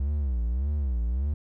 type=tone with vibrato; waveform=triangle; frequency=65.2 Hz; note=C2; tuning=5 cents flat; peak=-22 dBFS; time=0-1.34 s; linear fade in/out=5 ms; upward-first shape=sine; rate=1.7 Hz; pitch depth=230 cents each way; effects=none